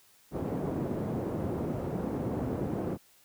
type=band-pass noise; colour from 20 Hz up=pink; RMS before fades=-33 dBFS; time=0.31-2.98 s; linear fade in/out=50 ms; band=130 to 490 Hz; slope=12 dB/octave; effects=white hiss -62 dBFS RMS until 3.24 s